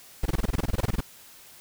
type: noise bursts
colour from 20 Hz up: brown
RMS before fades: -23 dBFS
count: 16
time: 0.23-1.007 s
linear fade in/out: 5 ms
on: 27 ms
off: 23 ms
effects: white hiss -50 dBFS RMS until 1.6 s